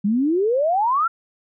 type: exponential sweep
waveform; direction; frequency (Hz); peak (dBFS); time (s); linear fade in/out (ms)
sine; up; 193.9 to 1396.9; -16; 0.04-1.08; 10
effects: none